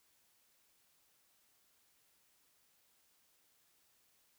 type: silence
effects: white hiss -73 dBFS RMS until 4.38 s